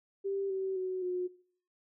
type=tone with pitch steps; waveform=sine; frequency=393.1 / 382.4 / 371.9 / 361.7 Hz; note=G4 / G4 / F#4 / F#4; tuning=+5 / -43 / +9 / -39 cents; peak=-31 dBFS; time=0.24-1.28 s; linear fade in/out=20 ms; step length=260 ms; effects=noise-tail reverb RT60 0.5 s tail -19 dB re dry